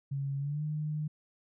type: tone with pitch glide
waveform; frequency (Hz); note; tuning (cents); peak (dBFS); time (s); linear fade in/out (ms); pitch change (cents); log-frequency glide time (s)
sine; 138.59 to 152.01; C#3 to D#3; 0 to -40; -31; 0.11-1.08; 10; +160; 0.38-0.63
effects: none